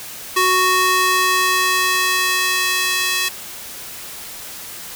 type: tone with high-pass filter sweep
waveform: square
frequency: 370 Hz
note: F#4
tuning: in tune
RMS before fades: -17 dBFS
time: 0.36-3.29 s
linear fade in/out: 10 ms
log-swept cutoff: 820 to 2400 Hz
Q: 0.96
effects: white hiss -33 dBFS RMS until 4.95 s